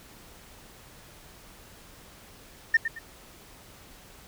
sine tone with echo, 1810 Hz, A6, 48 cents sharp, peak -14 dBFS, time 2.74-2.77 s, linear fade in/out 5 ms, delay 110 ms, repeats 2, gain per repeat -11 dB, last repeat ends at 2.99 s, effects tanh soft clip ceiling -13 dBFS + pink hiss -51 dBFS RMS until 4.27 s

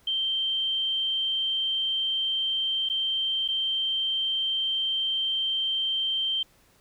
sine tone with dropouts, 3136 Hz, G7, in tune, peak -24 dBFS, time 0.07-6.43 s, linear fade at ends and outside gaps 5 ms, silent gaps 2.889-2.898 / 3.479-3.485 s, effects pink hiss -61 dBFS RMS until 6.8 s

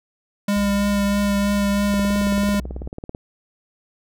square tone with vibrato, 202.2 Hz, G#3, 46 cents flat, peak -18 dBFS, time 0.48-2.6 s, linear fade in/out 5 ms, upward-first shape triangle, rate 3.1 Hz, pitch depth 14 cents each way
triangle tone with pitch glide, 61.74 to 62.57 Hz, B1 to B1, 0 to +23 cents, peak -27 dBFS, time 0.56-2.88 s, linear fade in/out 5 ms, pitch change +23 cents, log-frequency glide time 0.78-1.6 s
click train, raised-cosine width 2 ms, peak -18 dBFS, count 23, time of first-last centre 1.94-3.149 s, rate 18.2 Hz
effects none

